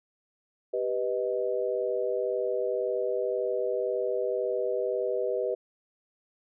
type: chord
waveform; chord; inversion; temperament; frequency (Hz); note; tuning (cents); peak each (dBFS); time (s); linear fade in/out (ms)
sine; G augmented; none; equal with one note detuned; 392 / 493.9 / 625.1; G4 / B4 / D#5; 0 / 0 / +8; -31 / -29 / -32; 0.73-5.55; 10
effects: none